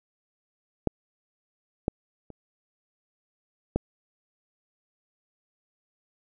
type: clicks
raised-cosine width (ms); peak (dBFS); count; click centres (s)
2; -9 / -10 / -29 / -10; 4; 0.873 / 1.881 / 2.303 / 3.76
effects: none